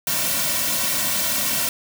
white noise with comb filter, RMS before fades -22 dBFS, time 0.07-1.69 s, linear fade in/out 2 ms, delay 2.4 ms, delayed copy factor -0.95, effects none

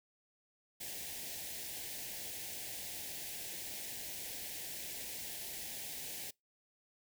white band-stop noise, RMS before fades -44 dBFS, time 0.8-6.31 s, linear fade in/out 10 ms, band 860 to 1700 Hz, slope 48 dB/octave, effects noise-tail reverb RT60 0.2 s tail -26 dB re dry

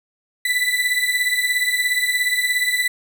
35% pulse beating tone pair, 1975.5 / 1992.5 Hz, B6 / B6, 0 / +15 cents, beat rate 17 Hz, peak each -19 dBFS, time 0.45-2.88 s, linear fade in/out 5 ms, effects none

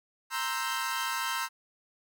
sawtooth chord, C dominant seventh, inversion third, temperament equal, 932.3 / 1046.5 / 1318.5 / 1568 Hz, Bb5 / C6 / E6 / G6, 0 / 0 / 0 / 0 cents, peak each -32 dBFS, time 0.3-1.49 s, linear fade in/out 50 ms, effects none

